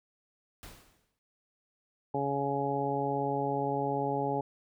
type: noise with exponential decay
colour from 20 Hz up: pink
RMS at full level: -45 dBFS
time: 0.63-1.19 s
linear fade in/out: 0 ms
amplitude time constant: 120 ms
type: harmonic tone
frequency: 139.8 Hz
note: C#3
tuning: 15 cents sharp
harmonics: 1 / 2 / 3 / 4 / 5 / 6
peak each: -37 / -36 / -34 / -37 / -38 / -33 dBFS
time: 2.14-4.41 s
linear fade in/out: 5 ms
effects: none